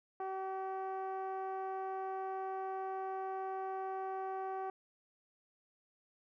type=tone with low-pass filter; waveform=10% pulse; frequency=381.9 Hz; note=G4; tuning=45 cents flat; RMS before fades=-40 dBFS; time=0.2-4.7 s; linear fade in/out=2 ms; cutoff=790 Hz; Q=1.7; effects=none